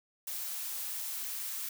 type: noise with high-pass filter sweep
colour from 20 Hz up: blue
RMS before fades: -38 dBFS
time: 0.27-1.69 s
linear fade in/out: 5 ms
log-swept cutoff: 510 to 1100 Hz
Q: 1.2
effects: none